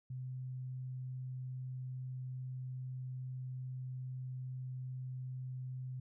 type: tone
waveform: sine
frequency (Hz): 128.4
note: C3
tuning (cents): -32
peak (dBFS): -40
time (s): 0.1-6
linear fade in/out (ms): 5
effects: none